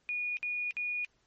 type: tone bursts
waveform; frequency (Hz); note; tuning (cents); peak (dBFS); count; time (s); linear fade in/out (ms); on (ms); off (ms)
sine; 2451; D#7; -27; -31; 3; 0.09-1.048; 0; 280; 59
effects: pink hiss -72 dBFS RMS until 1.26 s + MP3 32 kbps